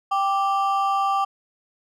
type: ring-modulated tone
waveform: triangle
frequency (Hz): 980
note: B5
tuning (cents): -14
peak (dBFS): -14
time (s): 0.11-1.25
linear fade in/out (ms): 10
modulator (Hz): 194
effects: none